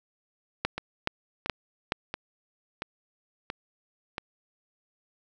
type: two click trains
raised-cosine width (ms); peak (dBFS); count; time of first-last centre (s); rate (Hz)
0.3; -9 / -16; 4 / 6; 0.65-1.921 / 0.78-4.181; 2.36 / 1.47
effects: none